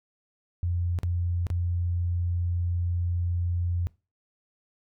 sine tone with dropouts, 87.31 Hz, F2, in tune, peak -24 dBFS, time 0.63-3.87 s, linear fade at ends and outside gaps 0 ms, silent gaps 0.988-1.033 / 1.468-1.502 s, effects noise-tail reverb RT60 0.3 s tail -22 dB re dry

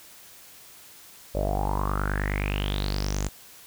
sawtooth tone with low-pass filter sweep, 49.58 Hz, G1, 20 cents sharp, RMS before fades -27 dBFS, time 1.34-3.29 s, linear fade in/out 20 ms, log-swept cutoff 560 to 7400 Hz, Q 8.2, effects white hiss -49 dBFS RMS until 3.66 s

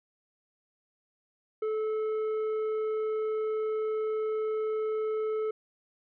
sine tone with tanh clipping, 434.1 Hz, A4, 23 cents flat, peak -29 dBFS, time 1.62-5.51 s, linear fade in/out 5 ms, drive 7 dB, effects none

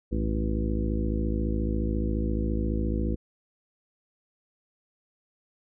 harmonic tone with a mistuned harmonic, 54.4 Hz, A1, 19 cents flat, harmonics 1 / 2 / 3 / 4 / 5 / 6 / 7 / 9, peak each -27 / -35 / -36 / -32 / -36 / -34 / -39 / -39 dBFS, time 0.11-3.16 s, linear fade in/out 20 ms, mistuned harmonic 1, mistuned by +150 cents, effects none

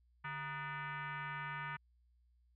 sine tone with frequency modulation, 146.83 Hz, D3, in tune, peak -40 dBFS, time 0.24-1.77 s, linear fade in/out 10 ms, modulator 544 Hz, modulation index 3.7, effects added 60 Hz sine -68 dBFS peak until 2.55 s

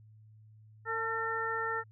harmonic tone with a mistuned harmonic, 452.5 Hz, A4, 48 cents sharp, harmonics 1 / 2 / 3 / 4, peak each -38 / -39 / -35 / -36 dBFS, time 0.85-1.84 s, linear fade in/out 50 ms, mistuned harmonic 2, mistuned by -34 cents, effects added 108 Hz sine -54 dBFS peak until 1.91 s

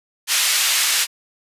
pink band-pass noise, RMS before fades -18 dBFS, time 0.27-1.07 s, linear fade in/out 50 ms, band 2300 to 13000 Hz, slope 12 dB/octave, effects resampled to 32000 Hz

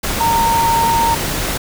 sine tone in noise, 921 Hz, A#5, 21 cents flat, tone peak -12 dBFS, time 0.2-1.15 s, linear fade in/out 10 ms, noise pink, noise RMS -20 dBFS, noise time 0.03-1.58 s, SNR +5 dB, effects none

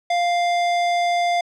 square tone, 698.5 Hz, F5, in tune, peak -18 dBFS, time 0.1-1.41 s, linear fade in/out 5 ms, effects low-pass 5000 Hz 12 dB/octave

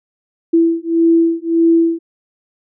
sine beating tone pair, 331.2 / 332.9 Hz, E4 / E4, +8 / +17 cents, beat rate 1.7 Hz, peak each -13 dBFS, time 0.53-1.99 s, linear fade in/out 10 ms, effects none

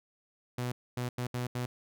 sawtooth tone bursts at uneven times, 123.47 Hz, B2, in tune, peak -28 dBFS, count 5, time 0.58-0.72 / 0.97-1.09 / 1.18-1.27 / 1.34-1.47 / 1.55-1.66 s, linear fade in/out 5 ms, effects none

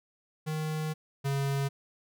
square tone pair in turn, 155.56 / 138.59 Hz, D#3 / C#3, 0 / 0 cents, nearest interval major second, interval 200 cents, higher first, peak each -31 / -28 dBFS, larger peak second, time 0.46-0.94 / 1.24-1.69 s, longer first, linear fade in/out 20 ms, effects none

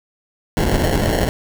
pink noise with sample-and-hold, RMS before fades -17 dBFS, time 0.57-1.29 s, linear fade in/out 0 ms, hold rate 1225 Hz, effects none

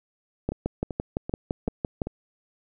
two click trains, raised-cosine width 2 ms, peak -18 / -12 dBFS, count 5 / 10, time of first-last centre 0.52-2.07 / 0.49-2.018 s, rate 2.58 / 5.89 Hz, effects none

